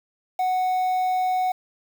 triangle tone with quantisation, 740 Hz, F#5, in tune, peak -18 dBFS, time 0.39-1.52 s, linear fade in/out 5 ms, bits 7, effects none

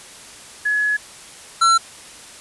sine / square tone pair in turn, 1693 / 1350.7 Hz, G#6 / E6, +33 / +42 cents, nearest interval major third, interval 391 cents, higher first, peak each -16 / -12 dBFS, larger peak second, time 0.65-0.97 / 1.61-1.78 s, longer first, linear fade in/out 10 ms, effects white hiss -40 dBFS RMS until 2.4 s + resampled to 24000 Hz

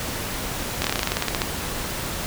slowing click train, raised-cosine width 0.2 ms, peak -4 dBFS, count 15, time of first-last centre 0.82-1.418 s, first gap 23 ms, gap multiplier 1.09, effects pink hiss -29 dBFS RMS until 2.26 s

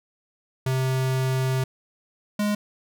square tone pair in turn, 130.81 / 207.6 Hz, C3 / G#3, 0 / 0 cents, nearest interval minor sixth, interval 800 cents, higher second, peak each -22 dBFS, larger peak neither, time 0.66-1.64 / 2.39-2.55 s, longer first, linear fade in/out 5 ms, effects none

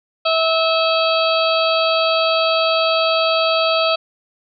harmonic tone, 650 Hz, E5, 24 cents flat, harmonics 1 / 2 / 4 / 5 / 6 / 7, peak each -17 / -20 / -23 / -24 / -25 / -25 dBFS, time 0.25-3.96 s, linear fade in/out 10 ms, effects none

